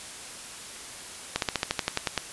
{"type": "slowing click train", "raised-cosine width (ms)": 0.2, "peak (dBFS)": -7, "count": 11, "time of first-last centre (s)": [1.36, 2.177], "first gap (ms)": 62, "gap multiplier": 1.06, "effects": ["white hiss -41 dBFS RMS until 2.32 s", "resampled to 24000 Hz"]}